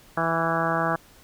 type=harmonic tone with a mistuned harmonic; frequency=164.81 Hz; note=E3; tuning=in tune; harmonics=1 / 2 / 3 / 4 / 5 / 6 / 7 / 8 / 9 / 10; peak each=-30 / -32 / -33 / -28 / -30 / -33 / -29 / -31 / -32 / -33 dBFS; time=0.17-0.96 s; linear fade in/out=5 ms; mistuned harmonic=8; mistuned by=+25 cents; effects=pink hiss -53 dBFS RMS until 1.23 s